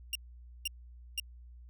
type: tone bursts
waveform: sawtooth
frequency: 2794 Hz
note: F7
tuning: in tune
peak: -28 dBFS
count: 3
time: 0.13-1.199 s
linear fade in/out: 2 ms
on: 23 ms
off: 500 ms
effects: added 60 Hz sine -49 dBFS peak until 1.69 s